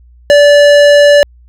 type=tone with tanh clipping; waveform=sine; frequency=580 Hz; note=D5; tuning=22 cents flat; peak=-4 dBFS; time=0.3-1.23 s; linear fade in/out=0 ms; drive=18 dB; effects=added 60 Hz sine -38 dBFS peak until 1.48 s